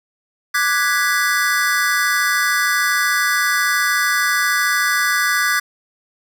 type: chord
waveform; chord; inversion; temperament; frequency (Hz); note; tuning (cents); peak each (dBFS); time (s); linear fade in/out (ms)
square; G# half-diminished seventh; second; equal; 1174.7 / 1480 / 1661.2 / 1975.5; D6 / F#6 / G#6 / B6; 0 / 0 / 0 / 0; -23 / -22 / -20 / -22; 0.54-5.6; 10
effects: none

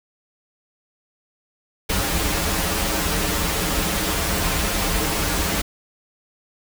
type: noise with comb filter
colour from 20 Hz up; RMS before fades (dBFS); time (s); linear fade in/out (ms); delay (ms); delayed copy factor
pink; -22; 1.89-5.62; 10; 8.1; -0.95
effects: none

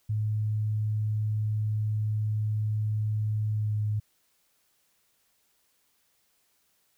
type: tone with pitch glide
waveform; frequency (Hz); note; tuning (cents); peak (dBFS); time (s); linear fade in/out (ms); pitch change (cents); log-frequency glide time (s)
sine; 107.1 to 105.87; A2 to G#2; -46 to +34; -25; 0.09-4; 10; -20; 3.53-3.75
effects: white hiss -70 dBFS RMS until 6.97 s

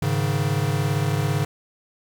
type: chord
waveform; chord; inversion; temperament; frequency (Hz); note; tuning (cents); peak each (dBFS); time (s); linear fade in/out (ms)
square; Ab suspended fourth; none; equal with one note detuned; 103.83 / 138.59 / 156.46; Ab2 / Db3 / Eb3; 0 / 0 / +10; -26 / -24 / -27; 0.02-1.45; 5
effects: 9-bit

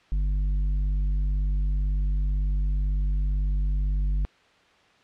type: tone with tanh clipping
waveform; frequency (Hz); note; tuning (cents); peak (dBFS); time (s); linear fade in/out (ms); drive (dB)
triangle; 49; G1; 0; -23; 0.12-4.25; 0; 11
effects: white hiss -58 dBFS RMS until 5.03 s + low-pass 3000 Hz 12 dB/octave

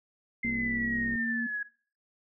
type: exponential sweep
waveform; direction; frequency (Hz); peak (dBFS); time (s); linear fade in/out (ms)
sine; down; 2093 to 1661.2; -30; 0.43-1.63; 5
type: tone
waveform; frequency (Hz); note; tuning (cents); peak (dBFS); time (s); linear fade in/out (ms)
sine; 233.1; A#3; 0; -31; 0.44-1.47; 10
type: click train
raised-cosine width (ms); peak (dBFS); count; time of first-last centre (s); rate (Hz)
3; -30; 47; 0.45-1.154; 65.3
effects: noise-tail reverb RT60 0.4 s tail -17 dB re dry

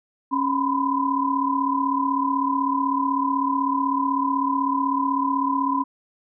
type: tone cluster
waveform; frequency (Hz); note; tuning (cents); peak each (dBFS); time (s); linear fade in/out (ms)
sine; 275.1 / 985 / 1021; C#4 / B5 / C6; -13 / -5 / -43; -24; 0.31-5.84; 20
effects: none

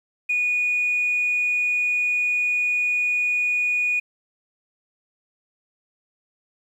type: tone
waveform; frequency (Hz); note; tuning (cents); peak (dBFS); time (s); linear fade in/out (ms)
sine; 2460; D#7; -20; -18; 0.29-4; 10
effects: tanh soft clip ceiling -15 dBFS + 9-bit

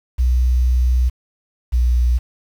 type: tone pair in turn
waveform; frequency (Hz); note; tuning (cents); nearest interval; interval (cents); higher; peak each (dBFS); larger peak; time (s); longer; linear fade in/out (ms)
sine; 62 / 60.58; B1 / B1; +7 / -33; unison; 40; first; -12; neither; 0.18-1.1 / 1.72-2.19; first; 20
effects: 7-bit

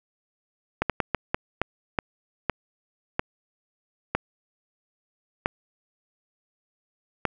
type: slowing click train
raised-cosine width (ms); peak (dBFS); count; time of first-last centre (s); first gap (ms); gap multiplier
0.5; -7; 12; 0.82-7.253; 77; 1.37
effects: none

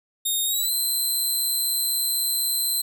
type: tone with pitch glide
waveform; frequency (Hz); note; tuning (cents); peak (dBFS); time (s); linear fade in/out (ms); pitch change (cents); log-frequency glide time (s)
10% pulse; 3700 to 4082; A#7 to C8; -14 to -44; -15; 0.25-2.82; 10; +170; 0.45-0.72
effects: none

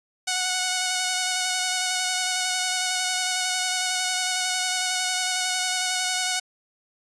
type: tone with vibrato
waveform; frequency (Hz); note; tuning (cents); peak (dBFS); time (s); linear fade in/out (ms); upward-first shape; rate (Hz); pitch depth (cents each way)
5% pulse; 737; F#5; -7; -11; 0.27-6.4; 10; square; 11; 12
effects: resampled to 22050 Hz

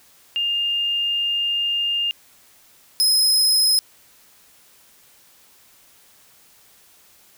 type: tone pair in turn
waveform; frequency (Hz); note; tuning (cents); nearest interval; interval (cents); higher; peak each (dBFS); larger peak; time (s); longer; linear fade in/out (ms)
sine / sawtooth; 2813 / 5109; F7 / D#8; +12 / +45; minor seventh; 1033; second; -19 / -12; second; 0.36-2.11 / 3-3.79; first; 0
effects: white hiss -53 dBFS RMS until 7.37 s

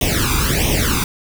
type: noise with flanger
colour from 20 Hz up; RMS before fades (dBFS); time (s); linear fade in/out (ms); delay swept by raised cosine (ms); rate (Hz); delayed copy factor
pink; -17; 0.01-1.04; 2; 0.33 to 0.84; 1.5; +0.9
effects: none

